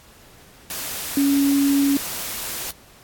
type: tone in noise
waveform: sine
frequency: 280 Hz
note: C#4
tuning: 18 cents sharp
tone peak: -15 dBFS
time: 1.17-1.97 s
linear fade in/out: 2 ms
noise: white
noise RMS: -29 dBFS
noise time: 0.7-2.71 s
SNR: +11 dB
effects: pink hiss -49 dBFS RMS until 3.03 s + AAC 64 kbps